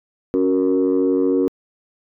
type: chord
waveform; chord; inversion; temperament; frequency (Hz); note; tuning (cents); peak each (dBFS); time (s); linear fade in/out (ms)
sine; F# major; second; equal; 277.2 / 370 / 466.2; C#4 / F#4 / A#4; 0 / 0 / 0; -17 / -18 / -19; 0.34-1.48; 0
effects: tanh soft clip ceiling -9 dBFS